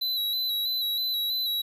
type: tone with vibrato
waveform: square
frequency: 3951 Hz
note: B7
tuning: in tune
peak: -26 dBFS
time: 0.01-1.62 s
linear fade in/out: 10 ms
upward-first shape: square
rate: 3.1 Hz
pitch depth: 30 cents each way
effects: 10-bit